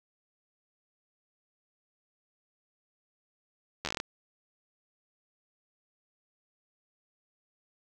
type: slowing click train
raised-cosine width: 0.2 ms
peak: -15 dBFS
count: 9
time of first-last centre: 3.85-4.001 s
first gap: 11 ms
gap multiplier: 1.15
effects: none